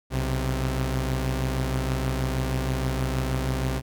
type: tone pair together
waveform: sawtooth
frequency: 62.39 / 131.1 Hz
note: B1 / C3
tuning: +18 / +4 cents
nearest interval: octave + minor second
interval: 1286 cents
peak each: -23 dBFS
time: 0.1-3.82 s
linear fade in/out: 50 ms
effects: none